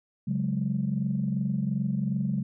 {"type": "chord", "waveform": "sine", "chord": "C# suspended fourth", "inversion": "none", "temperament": "equal", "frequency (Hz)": [138.59, 185, 207.7], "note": ["C#3", "F#3", "G#3"], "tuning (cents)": [0, 0, 0], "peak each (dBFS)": -29, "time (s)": [0.27, 2.43], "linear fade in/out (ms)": 10, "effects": ["tanh soft clip ceiling -16 dBFS"]}